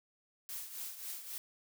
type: noise with tremolo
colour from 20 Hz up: blue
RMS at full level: -41 dBFS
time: 0.49-1.38 s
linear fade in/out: 0 ms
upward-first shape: triangle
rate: 3.7 Hz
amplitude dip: 70%
effects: none